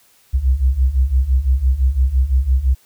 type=beating tone pair; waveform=sine; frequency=61.74 / 67.64 Hz; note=B1 / C#2; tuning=0 / -42 cents; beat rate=5.9 Hz; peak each=-17 / -14 dBFS; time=0.33-2.75 s; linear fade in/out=20 ms; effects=white hiss -54 dBFS RMS until 2.85 s